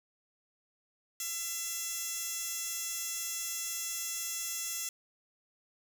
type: tone with high-pass filter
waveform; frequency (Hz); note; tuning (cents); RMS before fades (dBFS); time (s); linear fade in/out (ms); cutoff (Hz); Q
15% pulse; 674; E5; +38; -37; 1.2-4.89; 2; 5700; 1
effects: 11-bit